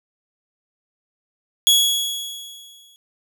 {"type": "tone with exponential decay", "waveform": "sawtooth", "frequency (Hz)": 3348, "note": "G#7", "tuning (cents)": 13, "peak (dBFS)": -7, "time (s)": [1.67, 2.96], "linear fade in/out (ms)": 0, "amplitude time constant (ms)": 280, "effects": []}